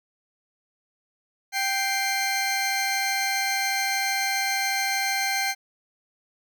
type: tone pair together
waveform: 20% pulse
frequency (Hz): 784 / 2093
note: G5 / C7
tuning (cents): 0 / 0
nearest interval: octave + perfect fourth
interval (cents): 1700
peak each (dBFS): -21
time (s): 1.52-5.55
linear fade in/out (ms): 50
effects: none